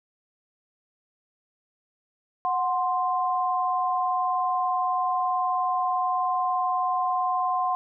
sine tone pair together, 735.1 / 1046.5 Hz, F#5 / C6, -11 / 0 cents, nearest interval tritone, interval 611 cents, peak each -25 / -25 dBFS, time 2.45-7.75 s, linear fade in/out 0 ms, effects none

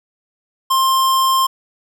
square tone, 1056 Hz, C6, 16 cents sharp, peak -13 dBFS, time 0.7-1.47 s, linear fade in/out 10 ms, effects none

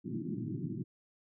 pink band-pass noise, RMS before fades -38 dBFS, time 0.04-0.84 s, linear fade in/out 20 ms, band 110 to 360 Hz, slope 96 dB/octave, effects none

